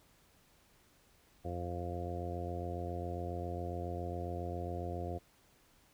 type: harmonic tone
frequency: 87.31 Hz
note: F2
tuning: in tune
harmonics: 1 / 2 / 3 / 4 / 5 / 6 / 7 / 8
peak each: -40 / -47 / -49 / -45 / -48 / -46 / -52 / -44 dBFS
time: 1.44-5.19 s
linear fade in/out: 20 ms
effects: pink hiss -67 dBFS RMS until 5.93 s